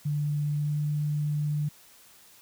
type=tone with pitch glide; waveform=sine; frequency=147.4 to 148.68 Hz; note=D3 to D3; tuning=+7 to +22 cents; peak=-25 dBFS; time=0.05-1.69 s; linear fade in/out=10 ms; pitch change=+15 cents; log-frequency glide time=0.56-0.75 s; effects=white hiss -55 dBFS RMS until 2.41 s